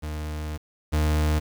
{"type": "tone pair in turn", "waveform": "40% pulse", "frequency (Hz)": [76.4, 76.4], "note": ["D#2", "D#2"], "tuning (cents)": [-31, -31], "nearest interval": "unison", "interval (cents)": 0, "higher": "neither", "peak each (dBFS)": [-28, -19], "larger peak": "second", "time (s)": [[0.02, 0.58], [0.92, 1.4]], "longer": "first", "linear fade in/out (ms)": 20, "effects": ["8-bit"]}